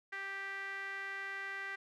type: tone with band-pass filter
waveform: sawtooth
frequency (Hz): 392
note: G4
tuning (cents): 0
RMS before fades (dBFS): -42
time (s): 0.12-1.76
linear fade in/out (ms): 10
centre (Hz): 1800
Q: 7.5
effects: none